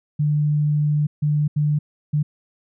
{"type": "tone bursts at uneven times", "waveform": "sine", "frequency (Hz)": 148.9, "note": "D3", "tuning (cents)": 24, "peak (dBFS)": -16, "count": 4, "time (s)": [[0.19, 1.07], [1.22, 1.48], [1.56, 1.79], [2.13, 2.23]], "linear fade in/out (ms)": 10, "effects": []}